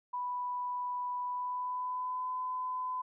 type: tone with pitch glide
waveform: sine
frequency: 987.8 to 1011.5 Hz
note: B5 to B5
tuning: 0 to +41 cents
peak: -33 dBFS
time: 0.13-3.02 s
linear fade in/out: 10 ms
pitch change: +41 cents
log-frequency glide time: 1.24-2.31 s
effects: none